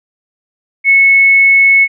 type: tone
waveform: sine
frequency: 2199 Hz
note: C#7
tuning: 14 cents flat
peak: -4 dBFS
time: 0.84-1.88 s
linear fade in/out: 50 ms
effects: none